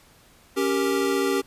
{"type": "chord", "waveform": "square", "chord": "G diminished", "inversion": "second", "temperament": "equal", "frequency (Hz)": [277.2, 392, 466.2], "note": ["Db4", "G4", "Bb4"], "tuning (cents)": [0, 0, 0], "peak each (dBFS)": [-27, -24, -29], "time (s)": [0.56, 1.42], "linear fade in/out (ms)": 20, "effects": ["pink hiss -55 dBFS RMS until 1.46 s", "resampled to 32000 Hz"]}